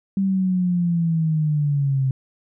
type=linear sweep; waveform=sine; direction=down; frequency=196 to 130.9 Hz; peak=-17 dBFS; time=0.17-2.11 s; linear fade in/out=2 ms; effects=none